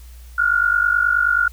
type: tone pair together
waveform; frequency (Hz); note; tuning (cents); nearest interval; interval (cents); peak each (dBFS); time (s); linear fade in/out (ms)
sine; 1400.6 / 1450; F6 / F#6; +5 / -35; minor second; 60; -17; 0.38-1.48; 5
effects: added 60 Hz sine -37 dBFS peak until 1.52 s + white hiss -51 dBFS RMS until 1.52 s